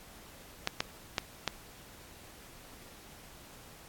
clicks, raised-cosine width 0.2 ms, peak -11 dBFS, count 4, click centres 0.674 / 0.805 / 1.182 / 1.477 s, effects pink hiss -53 dBFS RMS until 3.88 s + AAC 64 kbps

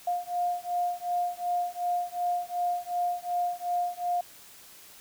sine beating tone pair, 706 / 708.7 Hz, F5 / F5, +19 / +25 cents, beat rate 2.7 Hz, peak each -30 dBFS, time 0.07-4.21 s, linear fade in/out 5 ms, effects white hiss -51 dBFS RMS until 5 s

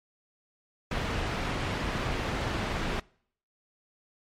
pink low-pass noise, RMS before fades -31 dBFS, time 0.91-3 s, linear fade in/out 5 ms, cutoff 3100 Hz, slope 12 dB/octave, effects noise-tail reverb RT60 0.6 s tail -25 dB re dry + MP3 64 kbps

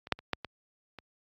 clicks, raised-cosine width 0.3 ms, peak -28 / -8 / -30 / -12 / -21 / -28 dBFS, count 6, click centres 0.071 / 0.123 / 0.19 / 0.333 / 0.447 / 0.987 s, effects high-pass 60 Hz 12 dB/octave + AAC 64 kbps

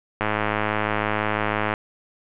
click train, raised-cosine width 0.5 ms, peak -7 dBFS, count 163, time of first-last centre 0.21-1.738 s, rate 106 Hz, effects resampled to 8000 Hz + 8-bit

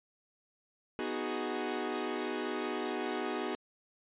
sawtooth chord, G# minor seventh, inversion first, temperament equal, 246.9 / 311.1 / 370 / 415.3 Hz, B3 / D#4 / F#4 / G#4, 0 / 0 / 0 / 0 cents, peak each -36 / -36 / -34 / -35 dBFS, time 0.99-3.55 s, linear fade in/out 0 ms, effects resampled to 8000 Hz

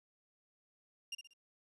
30% pulse tone with echo, 2800 Hz, F7, 4 cents sharp, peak -36 dBFS, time 1.12-1.15 s, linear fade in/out 5 ms, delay 62 ms, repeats 3, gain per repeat -8 dB, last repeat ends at 1.336 s, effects resampled to 24000 Hz + 13-bit

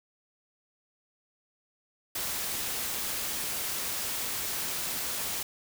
white noise, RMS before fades -33 dBFS, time 2.15-5.43 s, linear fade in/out 5 ms, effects none

